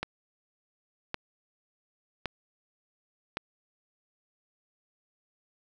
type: click train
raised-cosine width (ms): 0.3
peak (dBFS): -15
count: 4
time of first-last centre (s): 0.03-3.371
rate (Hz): 0.898
effects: none